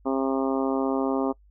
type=harmonic tone; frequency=134.2 Hz; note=C3; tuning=44 cents sharp; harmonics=2 / 3 / 4 / 5 / 6 / 7 / 8 / 9; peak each=-25 / -29 / -31 / -33 / -35 / -36 / -37 / -38 dBFS; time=0.05-1.33 s; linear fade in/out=20 ms; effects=noise-tail reverb RT60 0.1 s tail -24 dB re dry + added 50 Hz sine -53 dBFS peak until 1.5 s